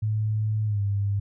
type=tone with pitch glide; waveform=sine; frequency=107.7 to 100.49 Hz; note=A2 to G2; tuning=-37 to +43 cents; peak=-22 dBFS; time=0.02-1.2 s; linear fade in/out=10 ms; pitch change=-120 cents; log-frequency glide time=0.65-0.81 s; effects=none